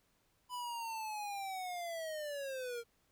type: linear sweep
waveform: square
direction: down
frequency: 999 to 460 Hz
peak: -40 dBFS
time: 0.49-2.84 s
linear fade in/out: 50 ms
effects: pink hiss -75 dBFS RMS until 3.11 s